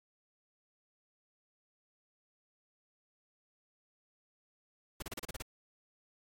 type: noise bursts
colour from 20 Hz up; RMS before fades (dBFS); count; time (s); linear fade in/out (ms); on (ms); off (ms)
pink; -41; 8; 5-5.423; 5; 24; 33
effects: AAC 64 kbps